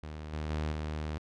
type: tone with level steps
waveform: sawtooth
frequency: 76.7 Hz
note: D#2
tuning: 24 cents flat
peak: -36 / -30 / -27 / -30 dBFS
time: 0.03-1.18 s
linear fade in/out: 0 ms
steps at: 0.33 / 0.5 / 0.72 s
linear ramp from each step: 5 ms
effects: low-pass 5000 Hz 12 dB/octave